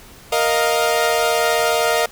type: chord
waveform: sawtooth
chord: Bb suspended fourth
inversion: none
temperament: equal with one note detuned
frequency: 466.2 / 622.3 / 701.7 Hz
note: Bb4 / Eb5 / F5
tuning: 0 / 0 / +8 cents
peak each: -16 dBFS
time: 0.32-2.06 s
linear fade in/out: 5 ms
effects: pink hiss -43 dBFS RMS until 2.11 s